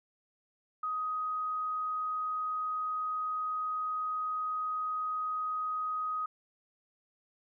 sine tone, 1254 Hz, D#6, 13 cents sharp, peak -31 dBFS, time 0.83-6.26 s, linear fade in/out 5 ms, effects none

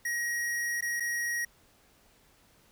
square tone with dropouts, 1893 Hz, A#6, 26 cents sharp, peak -30 dBFS, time 0.05-1.45 s, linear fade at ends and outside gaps 5 ms, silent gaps 0.809-0.823 / 0.999-1.004 s, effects pink hiss -63 dBFS RMS until 2.71 s

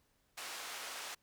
pink band-pass noise, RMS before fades -45 dBFS, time 0.37-1.15 s, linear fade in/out 10 ms, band 840 to 10000 Hz, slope 12 dB/octave, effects pink hiss -75 dBFS RMS until 1.22 s

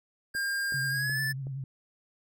square tone with pitch glide, 1606 to 1751.4 Hz, G6 to A6, +41 to -8 cents, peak -29 dBFS, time 0.34-1.33 s, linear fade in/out 20 ms, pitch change +151 cents, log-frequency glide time 0.89-1.2 s
click train, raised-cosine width 2 ms, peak -33 dBFS, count 4, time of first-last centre 0.35-1.469 s, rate 2.68 Hz
sine tone with vibrato, 134.7 Hz, C#3, 49 cents flat, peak -33 dBFS, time 0.74-1.64 s, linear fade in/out 2 ms, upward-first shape triangle, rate 11 Hz, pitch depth 68 cents each way
effects none

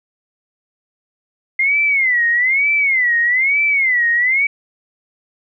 sine tone with vibrato, 2085 Hz, C7, 7 cents flat, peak -12 dBFS, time 1.59-4.47 s, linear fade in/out 5 ms, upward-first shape sine, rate 1.1 Hz, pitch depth 190 cents each way, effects none

